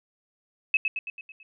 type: tone with echo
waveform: sine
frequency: 2585 Hz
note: E7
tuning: 34 cents flat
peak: -17 dBFS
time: 0.74-0.77 s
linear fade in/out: 2 ms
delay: 110 ms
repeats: 6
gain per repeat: -5 dB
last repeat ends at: 1.43 s
effects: none